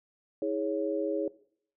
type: chord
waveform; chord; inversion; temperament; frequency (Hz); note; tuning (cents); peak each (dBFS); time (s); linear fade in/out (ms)
sine; C# minor; first; equal with one note detuned; 321.4 / 415.3 / 554.4; E4 / G#4 / C#5; -44 / 0 / 0; -32; 0.42-1.28; 2
effects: noise-tail reverb RT60 0.6 s tail -19 dB re dry